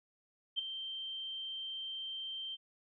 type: tone with ADSR envelope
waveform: sine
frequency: 3136 Hz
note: G7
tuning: in tune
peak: -29 dBFS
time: 0.56-2.57 s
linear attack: 28 ms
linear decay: 11 ms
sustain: -10 dB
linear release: 32 ms
effects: none